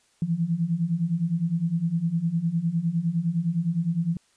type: beating tone pair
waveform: sine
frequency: 161.6 / 171.4 Hz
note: E3 / F3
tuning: -34 / -32 cents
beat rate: 9.8 Hz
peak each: -27 / -24 dBFS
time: 0.22-4.17 s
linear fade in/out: 2 ms
effects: white hiss -64 dBFS RMS until 4.36 s + resampled to 22050 Hz